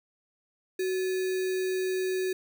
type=tone with sample-and-hold; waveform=sine; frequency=372.5 Hz; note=F#4; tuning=12 cents sharp; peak=-26 dBFS; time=0.79-2.33 s; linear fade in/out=5 ms; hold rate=2100 Hz; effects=none